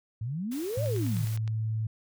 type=exponential two-way sweep; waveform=sine; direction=up then down; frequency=103.83 to 622.3 to 130.5 Hz; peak=-30 dBFS; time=0.21-1.25 s; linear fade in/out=5 ms; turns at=0.84 s
type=noise; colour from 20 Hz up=white; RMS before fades=-45 dBFS; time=0.51-1.37 s; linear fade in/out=10 ms
type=tone with pitch glide; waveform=sine; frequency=111.3 to 110.09 Hz; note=A2 to A2; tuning=+20 to +1 cents; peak=-27 dBFS; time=0.77-1.87 s; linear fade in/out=5 ms; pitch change=-19 cents; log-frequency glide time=0.96-1.37 s
type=click train; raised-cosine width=0.2 ms; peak=-27 dBFS; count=7; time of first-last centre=0.86-1.477 s; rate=9.72 Hz
effects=none